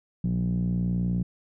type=tone with low-pass filter; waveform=5% pulse; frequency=59.6 Hz; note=A#1; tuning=39 cents sharp; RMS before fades=-26 dBFS; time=0.24-1.23 s; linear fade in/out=5 ms; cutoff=160 Hz; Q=6.9; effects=none